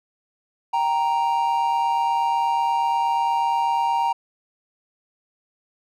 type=tone pair together; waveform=triangle; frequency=784 / 932.3 Hz; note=G5 / A#5; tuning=0 / 0 cents; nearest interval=minor third; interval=300 cents; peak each=-22 / -18 dBFS; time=0.73-4.13 s; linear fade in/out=10 ms; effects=none